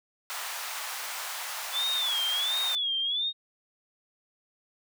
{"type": "high-pass noise", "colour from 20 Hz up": "pink", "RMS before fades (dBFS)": -36, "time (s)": [0.3, 2.75], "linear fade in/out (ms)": 0, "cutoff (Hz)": 770, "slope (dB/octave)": 24}
{"type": "tone with vibrato", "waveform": "sine", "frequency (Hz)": 3431, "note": "A7", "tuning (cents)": -44, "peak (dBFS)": -26, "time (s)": [1.72, 3.33], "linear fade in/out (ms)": 50, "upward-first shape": "sine", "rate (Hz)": 1.4, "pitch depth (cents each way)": 140}
{"effects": []}